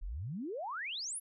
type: exponential sweep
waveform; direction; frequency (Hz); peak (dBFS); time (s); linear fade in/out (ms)
sine; up; 34.65 to 11590; -37; 0.01-1.2; 20
effects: none